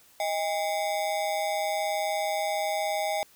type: ring-modulated tone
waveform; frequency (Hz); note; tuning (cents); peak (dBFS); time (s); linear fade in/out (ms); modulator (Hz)
square; 719; F#5; -50; -24; 0.2-3.23; 0; 89.5
effects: white hiss -58 dBFS RMS until 3.35 s